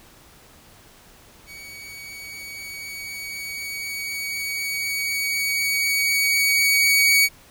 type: tone with level ramp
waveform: sawtooth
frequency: 2252 Hz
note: C#7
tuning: 27 cents sharp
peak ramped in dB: -35 to -10 dBFS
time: 1.46-7.29 s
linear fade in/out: 50 ms
effects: pink hiss -50 dBFS RMS until 7.5 s